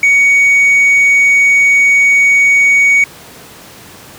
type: tone with tanh clipping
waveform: triangle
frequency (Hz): 2240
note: C#7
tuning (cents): +18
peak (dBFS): -6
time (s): 0.03-3.04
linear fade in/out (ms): 2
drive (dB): 7
effects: pink hiss -35 dBFS RMS until 4.18 s + high-pass 100 Hz 12 dB/octave